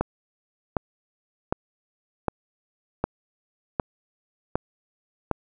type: click train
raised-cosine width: 1 ms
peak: -8 dBFS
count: 8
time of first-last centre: 0.01-5.313 s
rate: 1.32 Hz
effects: none